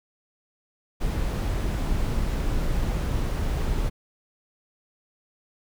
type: noise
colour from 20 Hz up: brown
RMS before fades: -25 dBFS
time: 1-3.9 s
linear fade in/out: 20 ms
effects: none